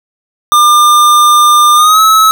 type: tone with pitch glide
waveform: square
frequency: 1200 to 1293.6 Hz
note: D6 to E6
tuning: +37 to -33 cents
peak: -4 dBFS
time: 0.52-2.31 s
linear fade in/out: 0 ms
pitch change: +130 cents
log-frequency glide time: 1.75-2.01 s
effects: none